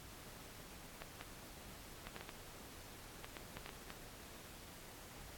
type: clicks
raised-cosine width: 0.3 ms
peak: -30 dBFS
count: 12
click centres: 1.02 / 1.211 / 2.07 / 2.164 / 2.21 / 2.292 / 3.245 / 3.368 / 3.57 / 3.661 / 3.692 / 3.904 s
effects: pink hiss -55 dBFS RMS until 5.37 s + AAC 64 kbps